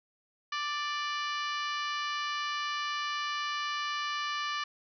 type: harmonic tone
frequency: 588 Hz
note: D5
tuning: 2 cents sharp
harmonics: 2 / 3 / 4 / 5 / 6 / 7 / 8 / 9 / 10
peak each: -34 / -38 / -41 / -40 / -47 / -45 / -46 / -50 / -51 dBFS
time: 0.52-4.64 s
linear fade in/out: 5 ms
effects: none